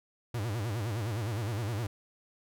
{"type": "tone with vibrato", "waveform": "45% pulse", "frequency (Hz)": 109.5, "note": "A2", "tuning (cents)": -8, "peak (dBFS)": -31, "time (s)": [0.34, 1.87], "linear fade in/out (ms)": 5, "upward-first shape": "sine", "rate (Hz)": 9.7, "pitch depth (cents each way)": 190, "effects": []}